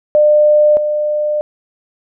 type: tone pair in turn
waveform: sine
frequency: 600 / 600 Hz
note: D5 / D5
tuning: +37 / +37 cents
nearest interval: unison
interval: 0 cents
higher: neither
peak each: -6 / -13 dBFS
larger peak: first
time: 0.15-0.77 / 0.77-1.41 s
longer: second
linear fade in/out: 0 ms
effects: none